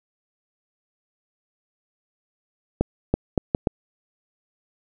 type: accelerating click train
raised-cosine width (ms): 2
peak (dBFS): -5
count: 5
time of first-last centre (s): 2.81-3.672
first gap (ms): 330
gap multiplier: 0.72
effects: none